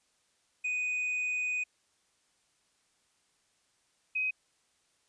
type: tone pair in turn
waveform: triangle / sine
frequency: 2489 / 2521 Hz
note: D#7 / D#7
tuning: 0 / +22 cents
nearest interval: unison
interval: 22 cents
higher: second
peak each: -28 dBFS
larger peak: neither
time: 0.64-1.64 / 4.15-4.31 s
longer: first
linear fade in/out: 10 ms
effects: white hiss -72 dBFS RMS until 5.08 s + resampled to 22050 Hz